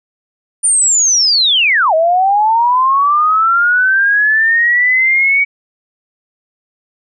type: linear two-way sweep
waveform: sine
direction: down then up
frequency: 9260 to 625 to 2262 Hz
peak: -8 dBFS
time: 0.63-5.45 s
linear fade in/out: 20 ms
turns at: 1.94 s
effects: none